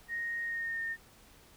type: tone with pitch glide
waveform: sine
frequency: 1864.7 to 1826.3 Hz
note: A#6 to A#6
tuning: 0 to -36 cents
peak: -33 dBFS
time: 0.08-0.97 s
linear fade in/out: 50 ms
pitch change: -36 cents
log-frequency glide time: 0.44-0.81 s
effects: pink hiss -59 dBFS RMS until 1.56 s